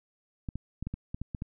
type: clicks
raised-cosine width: 5 ms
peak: -22 dBFS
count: 9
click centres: 0.488 / 0.556 / 0.826 / 0.87 / 0.94 / 1.145 / 1.216 / 1.348 / 1.421 s
effects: none